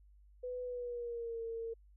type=tone with pitch glide; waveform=sine; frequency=498.1 to 456.8 Hz; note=B4 to A#4; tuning=+15 to -35 cents; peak=-38 dBFS; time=0.43-1.74 s; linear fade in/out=10 ms; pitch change=-150 cents; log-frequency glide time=0.63-1.41 s; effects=added 50 Hz sine -59 dBFS peak until 1.96 s